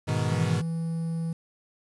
40% pulse chord, G# minor, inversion none, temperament equal, 103.83 / 123.47 / 155.56 Hz, G#2 / B2 / D#3, 0 / 0 / 0 cents, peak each -28 dBFS, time 0.07-0.62 s, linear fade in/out 20 ms
triangle tone, 164.81 Hz, E3, in tune, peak -25 dBFS, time 0.32-1.33 s, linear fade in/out 5 ms
effects resampled to 24000 Hz + 9-bit

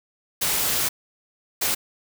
white noise bursts at uneven times, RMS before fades -23 dBFS, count 2, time 0.41-0.89 / 1.61-1.75 s, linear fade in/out 10 ms, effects none

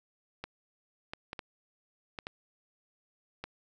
clicks, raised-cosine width 0.3 ms, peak -22 dBFS, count 7, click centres 0.44 / 1.135 / 1.331 / 1.392 / 2.188 / 2.269 / 3.44 s, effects none

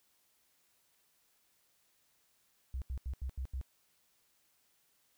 sine tone bursts, 65.1 Hz, C2, 8 cents flat, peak -35 dBFS, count 6, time 2.74-3.613 s, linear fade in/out 0 ms, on 78 ms, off 81 ms, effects white hiss -73 dBFS RMS until 5.17 s

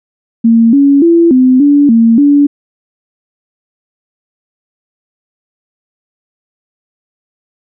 sine tone with pitch steps, 228.9 / 280.5 / 337.2 / 256.2 / 287.4 / 228.6 / 287 Hz, A#3 / C#4 / E4 / C4 / D4 / A#3 / D4, -31 / +21 / +39 / -36 / -37 / -34 / -40 cents, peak -3 dBFS, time 0.44-2.47 s, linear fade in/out 10 ms, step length 290 ms, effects none

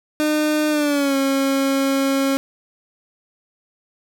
30% pulse tone with pitch glide, 304.1 to 272.5 Hz, D#4 to C#4, -40 to -29 cents, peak -14 dBFS, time 0.2-2.37 s, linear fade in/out 0 ms, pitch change -189 cents, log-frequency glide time 0.7-1.16 s, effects none

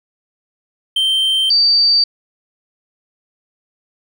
triangle / sine tone pair in turn, 3128 / 4626 Hz, G7 / D8, -4 / -27 cents, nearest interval perfect fifth, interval 677 cents, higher second, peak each -11 / -9 dBFS, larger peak second, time 0.96-1.5 / 1.5-2.04 s, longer neither, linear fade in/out 5 ms, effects none

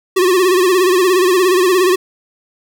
square tone with vibrato, 367 Hz, F#4, 14 cents flat, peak -10 dBFS, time 0.16-1.96 s, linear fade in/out 10 ms, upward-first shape sine, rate 17 Hz, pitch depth 83 cents each way, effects none

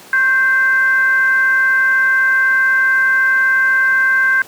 sine tone with frequency modulation, 1568 Hz, G6, in tune, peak -10 dBFS, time 0.13-4.42 s, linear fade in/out 2 ms, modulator 496 Hz, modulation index 0.4, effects pink hiss -39 dBFS RMS until 4.47 s + high-pass 200 Hz 12 dB/octave

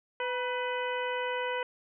harmonic tone with a mistuned harmonic, 500 Hz, B4, 21 cents sharp, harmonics 1 / 2 / 3 / 4 / 5 / 6, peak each -33 / -35 / -38 / -40 / -42 / -43 dBFS, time 0.2-1.63 s, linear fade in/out 2 ms, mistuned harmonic 2, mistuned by -51 cents, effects none

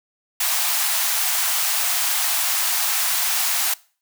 white high-pass noise, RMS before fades -21 dBFS, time 0.4-3.74 s, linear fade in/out 5 ms, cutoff 650 Hz, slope 96 dB/octave, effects noise-tail reverb RT60 0.4 s tail -22 dB re dry

